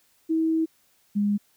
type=tone pair in turn; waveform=sine; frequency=322.2 / 204.8 Hz; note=E4 / G#3; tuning=-39 / -24 cents; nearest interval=minor sixth; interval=785 cents; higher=first; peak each=-20 dBFS; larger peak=neither; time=0.29-0.66 / 1.15-1.38 s; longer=first; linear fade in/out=20 ms; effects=white hiss -64 dBFS RMS until 1.56 s